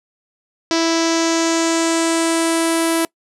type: tone with low-pass filter sweep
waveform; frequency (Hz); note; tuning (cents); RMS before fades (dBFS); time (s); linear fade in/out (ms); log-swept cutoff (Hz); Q
sawtooth; 329.6; E4; 0; -17; 0.71-3.05; 0; 5400 to 11000; 3.2
effects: noise-tail reverb RT60 0.1 s tail -24 dB re dry